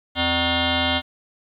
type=tone with frequency modulation; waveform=sine; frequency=1446 Hz; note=F#6; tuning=40 cents flat; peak=-18 dBFS; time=0.15-1.02 s; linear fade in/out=50 ms; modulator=341 Hz; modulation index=6.5; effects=10-bit